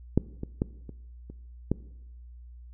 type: clicks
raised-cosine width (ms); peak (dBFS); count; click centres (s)
3; -7 / -20 / -12 / -27 / -29 / -11; 6; 0.176 / 0.434 / 0.619 / 0.893 / 1.3 / 1.716
effects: noise-tail reverb RT60 0.9 s tail -20 dB re dry + added 60 Hz sine -44 dBFS peak until 2.73 s